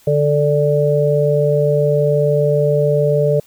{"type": "harmonic tone", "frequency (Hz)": 146.83, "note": "D3", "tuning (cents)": 0, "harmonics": [1, 3, 4], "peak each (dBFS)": [-16, -16, -16], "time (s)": [0.07, 3.4], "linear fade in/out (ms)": 5, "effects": ["white hiss -50 dBFS RMS until 3.46 s"]}